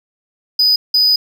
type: tone bursts at uneven times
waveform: triangle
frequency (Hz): 4978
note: D#8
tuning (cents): 0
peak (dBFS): -8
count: 2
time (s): 0.59-0.76 / 0.94-1.16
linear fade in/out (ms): 5
effects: none